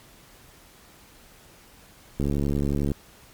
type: click train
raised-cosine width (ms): 3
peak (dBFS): -13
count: 52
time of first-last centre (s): 2.2-2.917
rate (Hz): 71.1
effects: pink hiss -52 dBFS RMS until 3.33 s + MP3 96 kbps